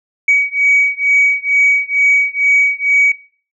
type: beating tone pair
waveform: sine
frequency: 2262 / 2264.2 Hz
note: C#7 / C#7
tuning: +34 / +36 cents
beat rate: 2.2 Hz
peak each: -12 dBFS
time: 0.28-3.12 s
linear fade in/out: 5 ms
effects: noise-tail reverb RT60 0.4 s tail -17 dB re dry + tanh soft clip ceiling -3 dBFS